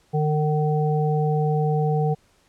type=harmonic tone; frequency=151.8 Hz; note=D#3; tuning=42 cents flat; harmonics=1 / 3 / 5; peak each=-20 / -25 / -27 dBFS; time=0.13-2.15 s; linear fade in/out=20 ms; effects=pink hiss -61 dBFS RMS until 2.48 s + low-pass 10000 Hz 12 dB/octave